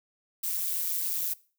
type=noise with amplitude modulation; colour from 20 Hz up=violet; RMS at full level=-27 dBFS; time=0.43-1.34 s; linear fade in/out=10 ms; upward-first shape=sine; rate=175 Hz; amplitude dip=75%; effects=noise-tail reverb RT60 0.4 s tail -21 dB re dry